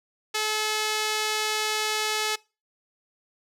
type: tone with band-pass filter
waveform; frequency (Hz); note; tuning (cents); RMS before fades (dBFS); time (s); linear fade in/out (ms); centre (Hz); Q
sawtooth; 430; A4; -40; -27; 0.34-2.36; 10; 4400; 0.6
effects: noise-tail reverb RT60 0.3 s tail -23 dB re dry